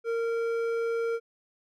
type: tone with hard clipping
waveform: triangle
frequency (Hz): 461.2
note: A#4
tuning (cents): -19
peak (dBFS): -28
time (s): 0.04-1.2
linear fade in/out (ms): 50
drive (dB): 12
effects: none